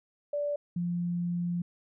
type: tone pair in turn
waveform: sine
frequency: 582 / 174.18 Hz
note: D5 / F3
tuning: -16 / -4 cents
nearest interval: octave + major sixth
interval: 2088 cents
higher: first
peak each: -28 dBFS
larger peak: neither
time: 0.33-0.56 / 0.76-1.62 s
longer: second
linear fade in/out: 5 ms
effects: none